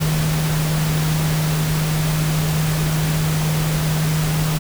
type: tone in noise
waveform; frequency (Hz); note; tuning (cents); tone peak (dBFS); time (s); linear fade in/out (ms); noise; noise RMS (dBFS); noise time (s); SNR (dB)
sine; 155.56; D#3; 0; -17; 0-4.59; 20; pink; -25; 0-4.59; +5
effects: none